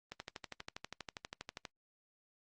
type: click train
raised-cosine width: 0.2 ms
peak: -25 dBFS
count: 20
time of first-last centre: 0.12-1.652 s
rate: 12.4 Hz
effects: noise-tail reverb RT60 0.1 s tail -23 dB re dry + Opus 24 kbps